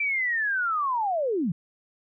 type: linear sweep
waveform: sine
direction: down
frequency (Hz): 2353 to 146.83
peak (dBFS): -23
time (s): 0-1.52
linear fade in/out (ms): 5
effects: none